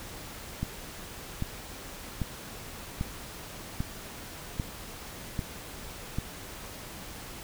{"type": "click train", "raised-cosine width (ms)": 5, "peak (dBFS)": -17, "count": 8, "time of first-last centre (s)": [0.63, 6.186], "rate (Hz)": 1.26, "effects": ["pink hiss -43 dBFS RMS until 7.43 s"]}